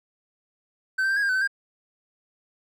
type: tone with pitch steps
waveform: triangle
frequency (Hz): 1535 / 1563 / 1580 / 1656 / 1603 / 1512 / 1533 / 1607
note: G6 / G6 / G6 / G#6 / G6 / F#6 / G6 / G6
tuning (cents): -37 / -6 / +13 / -5 / +38 / +37 / -39 / +43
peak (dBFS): -19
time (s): 0.98-1.476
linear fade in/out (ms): 10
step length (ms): 62
effects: none